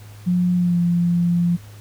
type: tone with pitch glide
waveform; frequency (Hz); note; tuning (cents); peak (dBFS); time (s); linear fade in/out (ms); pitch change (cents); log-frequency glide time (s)
sine; 178.6 to 173.02; F3 to F3; +39 to -16; -15; 0.26-1.57; 20; -55; 0.55-0.79
effects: added 104 Hz sine -38 dBFS peak until 1.8 s + pink hiss -48 dBFS RMS until 1.8 s